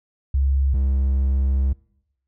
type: tone pair in turn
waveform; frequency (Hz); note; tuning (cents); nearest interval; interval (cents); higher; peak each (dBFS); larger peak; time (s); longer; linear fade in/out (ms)
sine / triangle; 68.1 / 67.05; C#2 / C2; -30 / +43; unison; 27; first; -16 / -15; second; 0.34-0.74 / 0.74-1.73; second; 5
effects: noise-tail reverb RT60 0.8 s tail -23 dB re dry